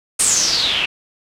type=noise with low-pass filter sweep; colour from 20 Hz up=white; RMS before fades=-17 dBFS; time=0.19-0.86 s; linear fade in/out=10 ms; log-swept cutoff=9000 to 2600 Hz; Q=6.8; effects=none